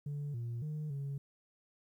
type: tone with pitch steps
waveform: sine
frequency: 144.9 / 117.9 / 152.3 / 139.6 Hz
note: D3 / A#2 / D#3 / C#3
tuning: -23 / +20 / -37 / +13 cents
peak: -34 dBFS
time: 0.06-1.18 s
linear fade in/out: 5 ms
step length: 280 ms
effects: tanh soft clip ceiling -35 dBFS + 12-bit